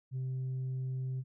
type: tone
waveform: sine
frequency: 130 Hz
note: C3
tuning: 11 cents flat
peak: -31 dBFS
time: 0.11-1.24 s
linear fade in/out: 50 ms
effects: tanh soft clip ceiling -32 dBFS